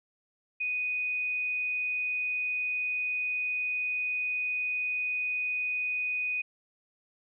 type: tone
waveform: sine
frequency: 2487 Hz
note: D#7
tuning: 1 cent flat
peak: -28 dBFS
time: 0.6-6.42 s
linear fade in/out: 10 ms
effects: none